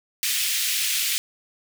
pink high-pass noise, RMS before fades -24 dBFS, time 0.23-1.18 s, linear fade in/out 0 ms, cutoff 2300 Hz, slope 24 dB/octave, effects none

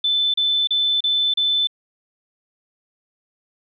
sine tone bursts, 3520 Hz, A7, in tune, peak -16 dBFS, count 5, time 0.04-1.672 s, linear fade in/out 5 ms, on 300 ms, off 33 ms, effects none

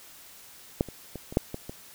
clicks, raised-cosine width 2 ms, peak -9 / -26 / -23 / -25 / -7 / -20 / -23 dBFS, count 7, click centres 0.809 / 0.887 / 1.157 / 1.325 / 1.371 / 1.544 / 1.695 s, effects white hiss -50 dBFS RMS until 1.94 s

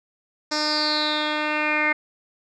10% pulse tone with low-pass filter sweep, 302.8 Hz, D#4, 47 cents flat, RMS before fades -23 dBFS, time 0.51-1.93 s, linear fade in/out 10 ms, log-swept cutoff 5700 to 2100 Hz, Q 8.5, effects none

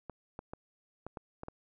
clicks, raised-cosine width 1 ms, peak -27 dBFS, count 7, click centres 0.097 / 0.391 / 0.535 / 1.066 / 1.172 / 1.434 / 1.484 s, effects none

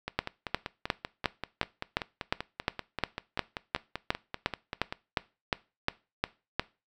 two click trains, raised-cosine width 0.3 ms, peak -17 / -9 dBFS, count 26 / 19, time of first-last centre 0.08-4.925 / 0.19-6.596 s, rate 5.16 / 2.81 Hz, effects noise-tail reverb RT60 0.3 s tail -20 dB re dry

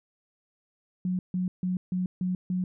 sine tone bursts, 182.6 Hz, F#3, 23 cents flat, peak -25 dBFS, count 6, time 1.05-2.64 s, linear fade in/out 2 ms, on 140 ms, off 150 ms, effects none

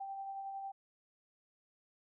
sine tone with tremolo, 783 Hz, G5, 2 cents flat, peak -39 dBFS, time 0-0.72 s, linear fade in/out 10 ms, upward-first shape sine, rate 11 Hz, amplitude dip 30%, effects none

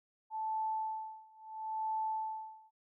sine tone with tremolo, 876 Hz, A5, 8 cents flat, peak -32 dBFS, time 0.3-2.71 s, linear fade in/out 50 ms, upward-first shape sine, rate 0.74 Hz, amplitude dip 95%, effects none

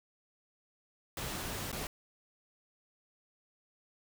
pink noise with dropouts, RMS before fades -39 dBFS, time 1.17-1.87 s, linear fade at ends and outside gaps 2 ms, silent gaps 1.717-1.727 s, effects none

